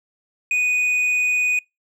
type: tone with tanh clipping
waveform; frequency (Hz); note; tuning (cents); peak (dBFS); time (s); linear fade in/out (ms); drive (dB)
triangle; 2481; D#7; -6; -18; 0.51-1.59; 2; 9
effects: noise-tail reverb RT60 0.2 s tail -25 dB re dry